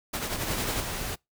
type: noise with tremolo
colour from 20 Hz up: pink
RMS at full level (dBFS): -29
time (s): 0.13-0.81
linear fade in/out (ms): 10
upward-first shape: triangle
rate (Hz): 11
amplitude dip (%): 60
type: noise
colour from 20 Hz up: pink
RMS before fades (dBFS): -33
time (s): 0.45-1.16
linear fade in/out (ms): 20
effects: noise-tail reverb RT60 0.2 s tail -26 dB re dry